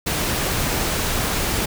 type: noise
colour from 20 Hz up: pink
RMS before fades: -22 dBFS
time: 0.06-1.66 s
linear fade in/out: 10 ms
effects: none